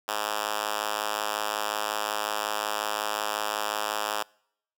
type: tone with high-pass filter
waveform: 5% pulse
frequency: 105.5 Hz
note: G#2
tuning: 28 cents sharp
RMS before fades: -30 dBFS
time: 0.08-4.23 s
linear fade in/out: 5 ms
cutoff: 720 Hz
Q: 0.67
effects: noise-tail reverb RT60 0.7 s tail -26 dB re dry